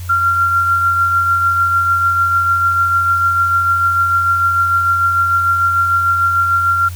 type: tone with tremolo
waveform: sine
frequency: 1378 Hz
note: F6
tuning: 24 cents flat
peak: -9 dBFS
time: 0.09-6.89 s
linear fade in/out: 10 ms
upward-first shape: triangle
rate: 6.7 Hz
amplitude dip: 40%
effects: added 90 Hz sine -24 dBFS peak until 6.95 s + white hiss -38 dBFS RMS until 6.95 s